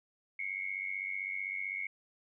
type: tone with amplitude modulation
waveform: sine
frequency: 2186 Hz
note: C#7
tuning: 25 cents flat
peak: -31 dBFS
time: 0.39-1.87 s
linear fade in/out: 5 ms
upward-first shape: sine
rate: 95.7 Hz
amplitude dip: 85%
effects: none